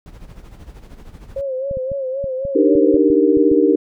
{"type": "noise with tremolo", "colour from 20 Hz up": "brown", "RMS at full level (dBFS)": -35, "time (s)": [0.06, 1.41], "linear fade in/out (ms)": 0, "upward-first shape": "sine", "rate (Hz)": 13, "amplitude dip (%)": 65}
{"type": "tone with vibrato", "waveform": "sine", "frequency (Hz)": 535, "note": "C5", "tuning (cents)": 38, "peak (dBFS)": -20, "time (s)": [1.36, 2.97], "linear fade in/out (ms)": 5, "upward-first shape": "sine", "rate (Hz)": 3.8, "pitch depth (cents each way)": 73}
{"type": "clicks", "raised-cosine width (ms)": 5, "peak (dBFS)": -18, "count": 10, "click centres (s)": [1.712, 1.771, 1.917, 2.242, 2.452, 2.754, 2.943, 3.102, 3.371, 3.516]}
{"type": "chord", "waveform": "sine", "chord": "Eb major seventh", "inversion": "third", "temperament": "equal", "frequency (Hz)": [293.7, 311.1, 392, 466.2], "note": ["D4", "Eb4", "G4", "Bb4"], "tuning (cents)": [0, 0, 0, 0], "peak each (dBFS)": -16, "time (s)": [2.55, 3.76], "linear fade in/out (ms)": 10}
{"effects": []}